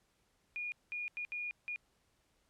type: tone bursts at uneven times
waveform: sine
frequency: 2437 Hz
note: D#7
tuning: 37 cents flat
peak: -37 dBFS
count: 5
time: 0.56-0.72 / 0.92-1.08 / 1.17-1.25 / 1.32-1.51 / 1.68-1.76 s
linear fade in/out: 0 ms
effects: pink hiss -75 dBFS RMS until 2.49 s + low-pass 11000 Hz 12 dB/octave